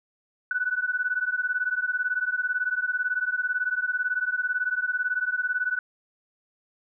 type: beating tone pair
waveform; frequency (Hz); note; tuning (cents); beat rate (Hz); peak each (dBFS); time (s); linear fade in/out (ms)
sine; 1479 / 1497; F#6 / F#6; -1 / +20; 18; -27; 0.51-5.79; 2
effects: none